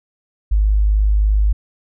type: tone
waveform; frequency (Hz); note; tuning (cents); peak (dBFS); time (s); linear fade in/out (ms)
sine; 51.6; G#1; -10; -11; 0.51-1.53; 10
effects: none